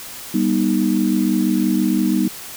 sine chord, G augmented, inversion none, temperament equal with one note detuned, 196 / 242 / 311.1 Hz, G3 / B3 / D#4, 0 / -35 / 0 cents, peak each -19 dBFS, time 0.34-2.28 s, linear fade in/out 5 ms, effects white hiss -34 dBFS RMS until 2.56 s

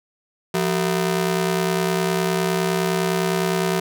sawtooth ring-modulated tone, 277.8 Hz, C#4, 4 cents sharp, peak -12 dBFS, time 0.54-3.8 s, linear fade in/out 5 ms, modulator 104 Hz, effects none

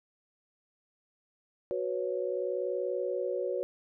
sine chord, F# suspended fourth, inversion none, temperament equal, 370 / 493.9 / 554.4 Hz, F#4 / B4 / C#5, 0 / 0 / 0 cents, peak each -34 dBFS, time 1.71-3.63 s, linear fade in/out 0 ms, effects none

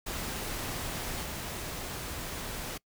pink noise with level steps, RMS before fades -36 / -38 dBFS, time 0.06-2.78 s, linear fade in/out 10 ms, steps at 1.23 s, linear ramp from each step 2 ms, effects noise-tail reverb RT60 0.1 s tail -24 dB re dry

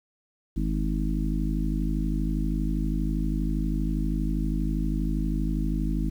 harmonic tone with a mistuned harmonic, 52.5 Hz, G#1, 19 cents sharp, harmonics 1 / 3 / 4 / 5 / 6, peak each -26 / -31 / -32 / -33 / -34 dBFS, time 0.56-6.1 s, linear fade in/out 10 ms, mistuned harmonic 1, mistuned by -150 cents, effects 9-bit

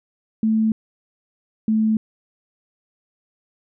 sine tone pair in turn, 220 / 218.6 Hz, A3 / A3, 0 / -11 cents, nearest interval unison, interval 11 cents, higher first, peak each -15 dBFS, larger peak neither, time 0.43-0.72 / 1.68-1.97 s, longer neither, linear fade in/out 2 ms, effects none

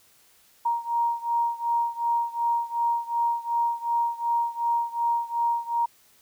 sine beating tone pair, 937 / 939.7 Hz, A#5 / A#5, +9 / +14 cents, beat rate 2.7 Hz, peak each -25 / -27 dBFS, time 0.65-5.86 s, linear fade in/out 10 ms, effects white hiss -59 dBFS RMS until 6.21 s

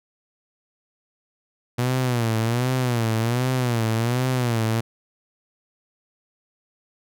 sawtooth tone with vibrato, 120 Hz, B2, 49 cents flat, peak -16 dBFS, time 1.78-4.81 s, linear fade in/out 10 ms, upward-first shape sine, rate 1.3 Hz, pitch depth 130 cents each way, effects none

